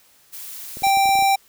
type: noise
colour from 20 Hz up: blue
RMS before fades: -35 dBFS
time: 0.32-0.92 s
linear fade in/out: 20 ms
type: clicks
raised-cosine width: 2 ms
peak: -24 dBFS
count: 9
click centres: 0.771 / 0.822 / 0.869 / 0.972 / 1.057 / 1.091 / 1.155 / 1.19 / 1.224 s
type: tone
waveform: square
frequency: 784 Hz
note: G5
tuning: in tune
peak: -15 dBFS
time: 0.83-1.36 s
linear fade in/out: 10 ms
effects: white hiss -55 dBFS RMS until 1.48 s